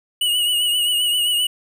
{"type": "tone with vibrato", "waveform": "square", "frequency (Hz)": 2913, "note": "F#7", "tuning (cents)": -28, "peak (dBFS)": -17, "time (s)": [0.21, 1.47], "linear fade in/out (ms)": 5, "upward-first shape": "triangle", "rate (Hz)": 7.6, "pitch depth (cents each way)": 54, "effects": []}